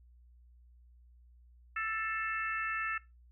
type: harmonic tone with a mistuned harmonic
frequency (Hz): 441.5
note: A4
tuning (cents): +6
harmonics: 3 / 4 / 5 / 6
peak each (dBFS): -36 / -37 / -42 / -41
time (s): 1.76-2.98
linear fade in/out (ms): 5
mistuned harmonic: 5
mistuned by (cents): -34
effects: noise-tail reverb RT60 0.2 s tail -17 dB re dry + added 60 Hz sine -57 dBFS peak until 3.31 s